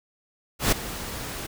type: noise with ADSR envelope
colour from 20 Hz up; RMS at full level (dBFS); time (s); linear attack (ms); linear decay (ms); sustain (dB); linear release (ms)
pink; -19; 0.59-1.47; 130; 9; -15; 15
effects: none